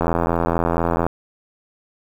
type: click train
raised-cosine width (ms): 1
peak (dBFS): -5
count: 90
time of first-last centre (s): 0.01-1.066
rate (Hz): 84.3
effects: 7-bit